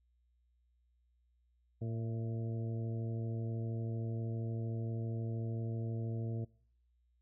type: harmonic tone with a mistuned harmonic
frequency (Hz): 114.1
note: A#2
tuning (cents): -37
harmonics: 1 / 2 / 3 / 4 / 5 / 6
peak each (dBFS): -36 / -44 / -48 / -49 / -56 / -55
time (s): 1.81-6.45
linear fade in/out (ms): 10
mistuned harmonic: 6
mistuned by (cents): -40
effects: noise-tail reverb RT60 0.6 s tail -24 dB re dry + added 60 Hz sine -70 dBFS peak until 7.21 s